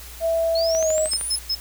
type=tone with pitch glide; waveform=sine; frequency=659.3 to 622.3 Hz; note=E5 to D#5; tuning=0 to 0 cents; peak=-18 dBFS; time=0.2-1.09 s; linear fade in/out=50 ms; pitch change=-100 cents; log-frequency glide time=0.67-0.96 s
type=linear sweep; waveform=sine; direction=up; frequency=4186 to 10650 Hz; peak=-25 dBFS; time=0.55-1.39 s; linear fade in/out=5 ms
type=click train; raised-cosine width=0.3 ms; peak=-17 dBFS; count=7; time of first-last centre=0.75-1.212 s; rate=13 Hz
type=tone bursts; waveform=triangle; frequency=5180 Hz; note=E8; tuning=31 cents flat; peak=-19 dBFS; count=3; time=1.11-1.553 s; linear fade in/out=10 ms; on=61 ms; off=130 ms
effects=added 60 Hz sine -40 dBFS peak until 1.6 s + white hiss -41 dBFS RMS until 1.6 s